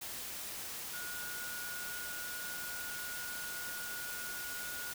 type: tone in noise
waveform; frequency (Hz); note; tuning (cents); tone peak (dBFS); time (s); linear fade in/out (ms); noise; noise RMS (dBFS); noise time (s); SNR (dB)
sine; 1446; F#6; -40; -43; 0.93-4.93; 10; white; -43; 0.01-4.94; -3
effects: none